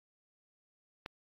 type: click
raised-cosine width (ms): 0.3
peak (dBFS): -24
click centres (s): 1.061
effects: AAC 32 kbps